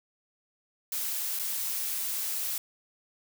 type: noise with dropouts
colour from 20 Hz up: blue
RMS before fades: -32 dBFS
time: 0.92-2.58 s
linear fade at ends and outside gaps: 2 ms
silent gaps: 1.39-1.395 s
effects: none